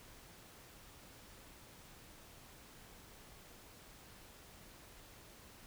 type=silence; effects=pink hiss -58 dBFS RMS until 5.66 s